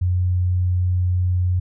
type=tone; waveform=sine; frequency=90.3 Hz; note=F#2; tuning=42 cents flat; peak=-16 dBFS; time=0.01-1.6 s; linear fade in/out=10 ms; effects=none